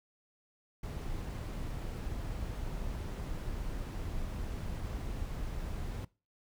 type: noise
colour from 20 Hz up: brown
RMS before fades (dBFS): -38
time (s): 0.83-6.05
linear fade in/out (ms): 5
effects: noise-tail reverb RT60 0.3 s tail -21 dB re dry